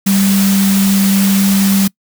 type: tone in noise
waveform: sine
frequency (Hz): 196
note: G3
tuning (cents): 0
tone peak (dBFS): -9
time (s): 0.06-1.88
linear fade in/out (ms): 10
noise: white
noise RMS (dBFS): -19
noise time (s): 0.06-1.88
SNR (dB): +7
effects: noise-tail reverb RT60 0.1 s tail -25 dB re dry